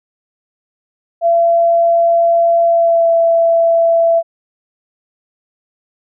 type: tone with pitch glide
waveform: sine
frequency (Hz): 677 to 668.1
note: E5 to E5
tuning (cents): +46 to +23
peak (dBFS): -8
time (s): 1.21-4.23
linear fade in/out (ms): 50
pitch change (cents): -23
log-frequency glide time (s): 2.66-3.09
effects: none